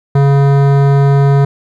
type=tone with hard clipping; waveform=sine; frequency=139.6 Hz; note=C#3; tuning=13 cents sharp; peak=-8 dBFS; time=0.15-1.45 s; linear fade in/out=5 ms; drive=16 dB; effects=none